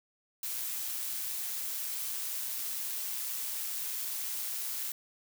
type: noise with amplitude modulation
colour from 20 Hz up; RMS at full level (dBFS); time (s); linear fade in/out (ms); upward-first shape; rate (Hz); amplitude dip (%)
blue; -35; 0.43-4.92; 2; sine; 124; 25
effects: none